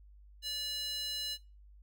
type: tone with high-pass filter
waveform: square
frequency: 580 Hz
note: D5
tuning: 22 cents flat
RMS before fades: -38 dBFS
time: 0.42-1.38 s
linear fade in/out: 50 ms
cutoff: 3600 Hz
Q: 6.9
effects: noise-tail reverb RT60 0.3 s tail -22 dB re dry + added 50 Hz sine -54 dBFS peak until 1.82 s